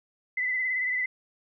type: tone with vibrato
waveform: sine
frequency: 2016 Hz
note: B6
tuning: 35 cents sharp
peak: -25 dBFS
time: 0.37-1.06 s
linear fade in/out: 5 ms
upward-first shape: sine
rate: 18 Hz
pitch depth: 40 cents each way
effects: none